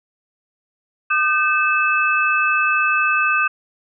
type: tone cluster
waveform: sine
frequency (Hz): 1214 / 1538 / 2608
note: D#6 / G6 / E7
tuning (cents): -43 / -33 / -19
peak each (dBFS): -19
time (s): 1.1-3.48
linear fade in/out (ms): 10
effects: none